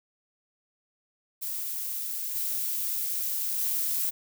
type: noise with level steps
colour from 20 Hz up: violet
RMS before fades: -33 / -30 / -28 dBFS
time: 1.41-4.11 s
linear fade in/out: 20 ms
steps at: 2.35 / 3.58 s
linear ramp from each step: 10 ms
effects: none